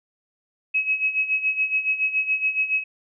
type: tone with tremolo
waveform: sine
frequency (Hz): 2560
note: D#7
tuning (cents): +49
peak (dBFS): -17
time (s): 0.74-2.84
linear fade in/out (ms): 10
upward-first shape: sine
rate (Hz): 7.1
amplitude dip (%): 75
effects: none